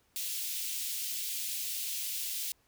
white high-pass noise, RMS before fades -36 dBFS, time 0.16-2.52 s, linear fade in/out 0 ms, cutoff 2600 Hz, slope 24 dB/octave, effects pink hiss -70 dBFS RMS until 2.67 s

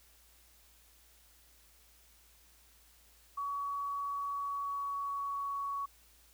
sine tone with pitch glide, 1129 to 1119.3 Hz, C#6 to C#6, +31 to +16 cents, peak -34 dBFS, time 3.37-5.86 s, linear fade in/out 10 ms, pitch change -15 cents, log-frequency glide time 4.28-5.6 s, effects added 57 Hz sine -66 dBFS peak until 6.33 s + white hiss -64 dBFS RMS until 6.33 s

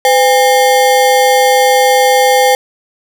square ring-modulated tone, 659.3 Hz, E5, in tune, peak -4 dBFS, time 0.05-2.55 s, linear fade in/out 0 ms, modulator 150 Hz, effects none

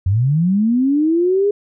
sine linear sweep, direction up, 87.31 to 415.3 Hz, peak -12 dBFS, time 0.06-1.51 s, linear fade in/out 5 ms, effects none

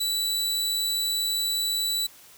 sawtooth tone, 3951 Hz, B7, in tune, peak -21 dBFS, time 0-2.07 s, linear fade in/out 10 ms, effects white hiss -51 dBFS RMS until 2.37 s

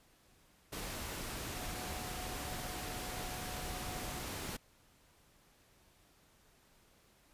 sine tone in noise, 731 Hz, F#5, 21 cents flat, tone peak -49 dBFS, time 1.54-4.21 s, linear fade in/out 10 ms, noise pink, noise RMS -42 dBFS, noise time 0.72-4.57 s, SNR -10 dB, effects pink hiss -67 dBFS RMS until 7.33 s + resampled to 32000 Hz

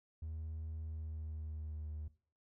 triangle tone with pitch glide, 79.2 to 76.55 Hz, D#2 to D#2, +31 to -28 cents, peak -38 dBFS, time 0.22-2.08 s, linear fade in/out 5 ms, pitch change -59 cents, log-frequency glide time 0.84-1.9 s, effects noise-tail reverb RT60 0.4 s tail -19 dB re dry + tanh soft clip ceiling -35 dBFS

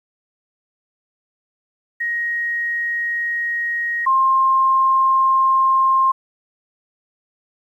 sine tone pair in turn, 1881 / 1060.2 Hz, A#6 / C6, +15 / +23 cents, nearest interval minor seventh, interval 992 cents, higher first, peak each -19 / -12 dBFS, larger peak second, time 2-4.06 / 4.06-6.12 s, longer neither, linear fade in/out 10 ms, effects 9-bit

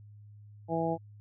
harmonic tone, 164.81 Hz, E3, in tune, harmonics 1 / 2 / 3 / 4 / 5, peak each -34 / -34 / -34 / -34 / -34 dBFS, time 0.68-0.98 s, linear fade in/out 50 ms, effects added 104 Hz sine -49 dBFS peak until 1.2 s

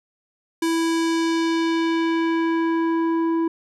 square tone with low-pass filter sweep, 329.6 Hz, E4, in tune, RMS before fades -21 dBFS, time 0.62-3.48 s, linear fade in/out 5 ms, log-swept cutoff 11000 to 810 Hz, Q 0.99, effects none

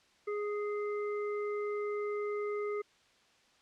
harmonic tone, 415.3 Hz, G#4, in tune, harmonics 1 / 3 / 5, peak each -33 / -43 / -47 dBFS, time 0.27-2.82 s, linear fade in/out 10 ms, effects white hiss -66 dBFS RMS until 3.61 s + low-pass 5000 Hz 12 dB/octave

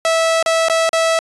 sawtooth tone with dropouts, 654 Hz, E5, 14 cents flat, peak -9 dBFS, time 0.05-1.19 s, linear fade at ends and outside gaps 1 ms, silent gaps 0.427-0.461 / 0.685-0.698 / 0.892-0.931 s, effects resampled to 22050 Hz

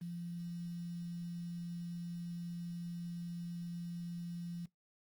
sine tone with quantisation, 172.3 Hz, F3, 23 cents flat, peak -40 dBFS, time 0.01-4.66 s, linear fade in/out 10 ms, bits 10, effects noise-tail reverb RT60 0.2 s tail -25 dB re dry + Opus 32 kbps

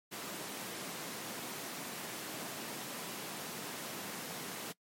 pink high-pass noise, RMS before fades -43 dBFS, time 0.11-4.73 s, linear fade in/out 20 ms, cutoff 160 Hz, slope 24 dB/octave, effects noise-tail reverb RT60 0.1 s tail -22 dB re dry + MP3 64 kbps

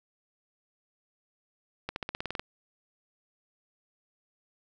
accelerating click train, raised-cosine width 0.3 ms, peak -17 dBFS, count 10, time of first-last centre 1.89-2.395 s, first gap 71 ms, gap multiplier 0.94, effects none

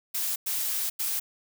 blue noise bursts at uneven times, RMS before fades -29 dBFS, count 3, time 0.14-0.36 / 0.46-0.9 / 0.99-1.2 s, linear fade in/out 10 ms, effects none

